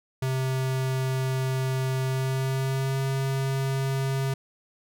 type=tone with pitch glide; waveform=square; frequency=131.3 to 134.84 Hz; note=C3 to C#3; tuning=+6 to -48 cents; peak=-25 dBFS; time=0.22-4.34 s; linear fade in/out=5 ms; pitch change=+46 cents; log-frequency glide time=2.06-3.01 s; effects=none